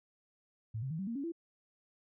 sine tone with pitch steps, 110.5 / 132.93 / 159.92 / 192.39 / 231.5 / 278.4 / 335 Hz, A2 / C3 / D#3 / G3 / A#3 / C#4 / E4, +8 / +28 / +48 / -32 / -12 / +8 / +28 cents, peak -35 dBFS, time 0.74-1.321 s, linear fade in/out 10 ms, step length 83 ms, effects none

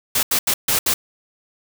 white noise bursts at uneven times, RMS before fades -18 dBFS, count 5, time 0.15-0.23 / 0.31-0.39 / 0.47-0.54 / 0.68-0.79 / 0.86-0.94 s, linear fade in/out 5 ms, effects none

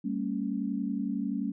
sine chord, G diminished, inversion none, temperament equal with one note detuned, 196 / 227.1 / 277.2 Hz, G3 / Bb3 / Db4, 0 / -45 / 0 cents, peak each -33 dBFS, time 0.04-1.52 s, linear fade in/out 10 ms, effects none

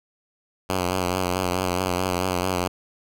5% pulse tone with vibrato, 91.3 Hz, F#2, 23 cents flat, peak -11 dBFS, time 0.69-2.68 s, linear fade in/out 10 ms, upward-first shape sine, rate 4.6 Hz, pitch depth 50 cents each way, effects none

